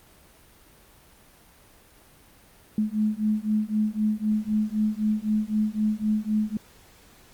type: beating tone pair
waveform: sine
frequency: 212 / 215.9 Hz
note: G#3 / A3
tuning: +36 / -33 cents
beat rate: 3.9 Hz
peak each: -25 dBFS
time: 2.78-6.57 s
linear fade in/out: 2 ms
effects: pink hiss -54 dBFS RMS until 7.33 s + Opus 32 kbps